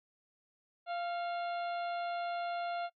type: harmonic tone with a mistuned harmonic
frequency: 693 Hz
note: F5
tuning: 14 cents flat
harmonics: 1 / 2 / 3 / 4 / 5 / 6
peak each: -35 / -43 / -51 / -51 / -54 / -55 dBFS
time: 0.86-2.9 s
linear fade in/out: 50 ms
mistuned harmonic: 3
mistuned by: +64 cents
effects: noise-tail reverb RT60 0.1 s tail -22 dB re dry + AAC 64 kbps